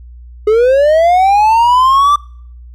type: linear sweep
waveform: triangle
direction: up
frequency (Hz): 415.3 to 1181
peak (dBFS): -4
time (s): 0.47-2.16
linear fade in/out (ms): 5
effects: noise-tail reverb RT60 0.6 s tail -26 dB re dry + added 60 Hz sine -31 dBFS peak until 2.74 s